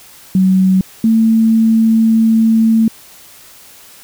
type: tone pair in turn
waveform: sine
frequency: 188.3 / 223.9 Hz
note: F#3 / A3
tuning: +31 / +30 cents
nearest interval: minor third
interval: 299 cents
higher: second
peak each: -7 dBFS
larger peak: neither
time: 0.35-0.81 / 1.04-2.88 s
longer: second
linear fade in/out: 2 ms
effects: white hiss -40 dBFS RMS until 4.03 s